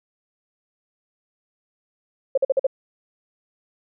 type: tone bursts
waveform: sine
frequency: 537 Hz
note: C5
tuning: 45 cents sharp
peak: -14 dBFS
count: 5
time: 2.35-2.668 s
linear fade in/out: 5 ms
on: 26 ms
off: 47 ms
effects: none